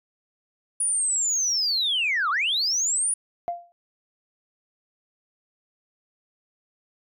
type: linear two-way sweep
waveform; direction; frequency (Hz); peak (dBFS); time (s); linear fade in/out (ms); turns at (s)
sine; down then up; 9790 to 1100 to 9790; -20; 0.8-3.14; 5; 2.3
type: tone with exponential decay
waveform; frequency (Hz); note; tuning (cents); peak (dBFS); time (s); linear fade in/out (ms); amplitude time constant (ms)
sine; 694; F5; -11; -21; 3.48-3.72; 0; 51
effects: tanh soft clip ceiling -17 dBFS